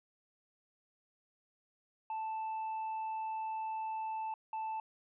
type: tone bursts at uneven times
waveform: triangle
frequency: 880 Hz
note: A5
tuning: in tune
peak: -34 dBFS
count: 2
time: 2.1-4.34 / 4.53-4.8 s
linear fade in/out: 2 ms
effects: resampled to 8000 Hz